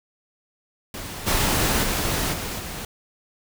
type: noise with level steps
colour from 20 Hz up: pink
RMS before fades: -34 / -21 / -24 / -30 / -33 dBFS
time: 0.94-2.85 s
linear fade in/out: 2 ms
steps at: 1.26 / 1.82 / 2.32 / 2.58 s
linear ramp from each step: 20 ms
effects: none